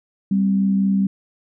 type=tone pair together; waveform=sine; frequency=196 / 260.6 Hz; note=G3 / C4; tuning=0 / -7 cents; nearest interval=perfect fourth; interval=493 cents; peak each=-15 / -26 dBFS; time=0.31-1.07 s; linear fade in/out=5 ms; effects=none